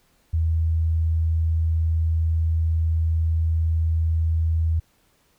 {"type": "tone", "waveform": "sine", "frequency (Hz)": 81.1, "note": "E2", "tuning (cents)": -28, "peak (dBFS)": -18, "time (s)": [0.33, 4.8], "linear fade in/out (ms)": 10, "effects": ["pink hiss -63 dBFS RMS until 5.38 s"]}